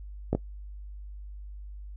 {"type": "clicks", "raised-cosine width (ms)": 2, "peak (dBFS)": -12, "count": 2, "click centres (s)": [0.33, 0.35], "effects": ["noise-tail reverb RT60 0.1 s tail -21 dB re dry", "added 50 Hz sine -39 dBFS peak until 1.96 s"]}